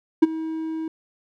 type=tone with ADSR envelope; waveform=triangle; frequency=320 Hz; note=D#4; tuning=49 cents sharp; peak=-5 dBFS; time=0.22-0.88 s; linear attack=11 ms; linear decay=24 ms; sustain=-19 dB; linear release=3 ms; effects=none